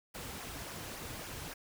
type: noise with flanger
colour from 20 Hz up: pink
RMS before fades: -44 dBFS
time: 0.14-1.54 s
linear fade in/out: 10 ms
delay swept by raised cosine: 0.24 to 5.34 ms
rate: 3.6 Hz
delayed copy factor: -0.6
effects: none